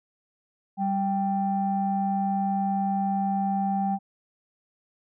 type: tone pair together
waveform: sine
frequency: 195.57 / 785 Hz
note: G3 / G5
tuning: -4 / +2 cents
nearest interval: 2 octaves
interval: 2406 cents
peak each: -25 dBFS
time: 0.77-3.99 s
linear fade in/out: 50 ms
effects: tanh soft clip ceiling -15 dBFS